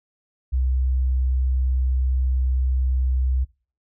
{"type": "tone", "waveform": "sine", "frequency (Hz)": 64.4, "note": "C2", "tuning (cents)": -27, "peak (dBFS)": -17, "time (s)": [0.52, 3.45], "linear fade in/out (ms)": 20, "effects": ["noise-tail reverb RT60 0.4 s tail -24 dB re dry", "tanh soft clip ceiling -13 dBFS"]}